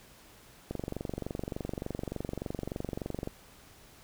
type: click train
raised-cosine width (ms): 2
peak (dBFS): -21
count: 61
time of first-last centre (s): 0.71-3.274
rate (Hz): 23.4
effects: pink hiss -56 dBFS RMS until 4.03 s